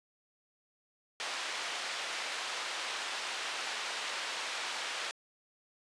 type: band-pass noise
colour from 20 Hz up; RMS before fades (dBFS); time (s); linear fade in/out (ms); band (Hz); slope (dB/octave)
white; -38; 1.2-5.11; 0; 610 to 3700; 12
effects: resampled to 22050 Hz